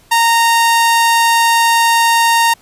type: tone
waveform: sawtooth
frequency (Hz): 925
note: A#5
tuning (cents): -14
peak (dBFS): -5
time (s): 0.11-2.54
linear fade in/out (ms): 10
effects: pink hiss -48 dBFS RMS until 2.61 s + resampled to 32000 Hz